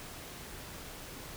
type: silence
effects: pink hiss -46 dBFS RMS until 1.36 s